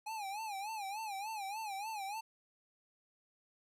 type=tone with vibrato; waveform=square; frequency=830.6 Hz; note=G#5; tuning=in tune; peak=-40 dBFS; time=0.06-2.21 s; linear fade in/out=10 ms; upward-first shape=sine; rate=3.4 Hz; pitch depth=130 cents each way; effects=resampled to 32000 Hz + 12-bit